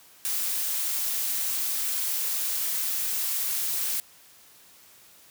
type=noise; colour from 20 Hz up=blue; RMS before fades=-28 dBFS; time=0.25-4 s; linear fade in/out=0 ms; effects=white hiss -54 dBFS RMS until 5.3 s + high-pass 60 Hz 12 dB/octave